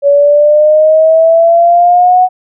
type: exponential sweep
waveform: sine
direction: up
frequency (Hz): 563 to 741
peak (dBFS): -3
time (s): 0.02-2.29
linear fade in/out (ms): 50
effects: none